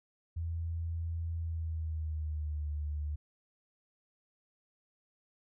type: tone with pitch glide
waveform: sine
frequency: 83.1 to 74.46 Hz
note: E2 to D2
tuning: +15 to +24 cents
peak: -33 dBFS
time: 0.36-3.16 s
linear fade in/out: 10 ms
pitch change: -191 cents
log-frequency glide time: 1.37-2.66 s
effects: none